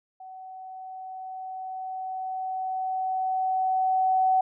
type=tone with level ramp; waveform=sine; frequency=753 Hz; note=F#5; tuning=30 cents sharp; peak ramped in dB=-40 to -18 dBFS; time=0.2-4.41 s; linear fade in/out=5 ms; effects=none